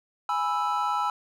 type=chord; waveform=triangle; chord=E major; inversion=first; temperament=equal; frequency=830.6 / 987.8 / 1318.5 Hz; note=G#5 / B5 / E6; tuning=0 / 0 / 0 cents; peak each=-27 / -27 / -26 dBFS; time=0.29-1.1 s; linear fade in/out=2 ms; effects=none